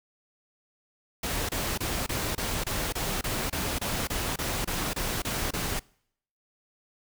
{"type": "noise bursts", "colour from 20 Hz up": "pink", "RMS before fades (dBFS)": -30, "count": 16, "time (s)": [1.23, 5.795], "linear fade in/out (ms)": 5, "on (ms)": 260, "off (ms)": 27, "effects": ["noise-tail reverb RT60 0.7 s tail -26 dB re dry"]}